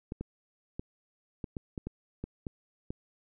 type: clicks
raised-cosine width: 3 ms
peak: -23 dBFS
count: 10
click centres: 0.121 / 0.21 / 0.795 / 1.442 / 1.568 / 1.778 / 1.87 / 2.24 / 2.468 / 2.905 s
effects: none